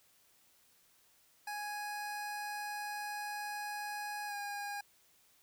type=tone with pitch glide; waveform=25% pulse; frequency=830.6 to 815.4 Hz; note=G#5 to G#5; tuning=0 to -32 cents; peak=-35 dBFS; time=1.47-4.81 s; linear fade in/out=5 ms; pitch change=-32 cents; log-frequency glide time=4.27-4.34 s; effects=white hiss -68 dBFS RMS until 5.42 s